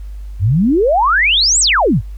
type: exponential two-way sweep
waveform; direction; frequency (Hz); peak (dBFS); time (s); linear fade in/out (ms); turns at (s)
sine; up then down; 83.3 to 8372 to 83.3; -9; 0.39-2.02; 50; 1.6
effects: added 50 Hz sine -25 dBFS peak until 2.17 s + pink hiss -53 dBFS RMS until 2.17 s